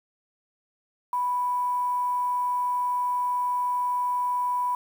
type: tone with quantisation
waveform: sine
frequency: 987 Hz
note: B5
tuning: 1 cent flat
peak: -23 dBFS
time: 1.13-4.75 s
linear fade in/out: 2 ms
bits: 8
effects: none